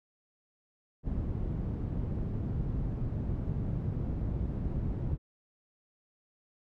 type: low-pass noise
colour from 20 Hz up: white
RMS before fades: -33 dBFS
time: 1.03-5.18 s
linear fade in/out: 50 ms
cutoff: 140 Hz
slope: 12 dB/octave
effects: none